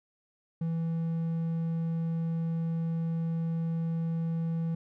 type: tone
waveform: triangle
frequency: 164.81 Hz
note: E3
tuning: in tune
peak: -26 dBFS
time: 0.61-4.75 s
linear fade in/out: 5 ms
effects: none